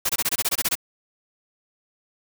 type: noise bursts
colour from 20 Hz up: white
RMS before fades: -22 dBFS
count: 11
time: 0.05-0.754 s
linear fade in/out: 10 ms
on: 44 ms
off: 22 ms
effects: none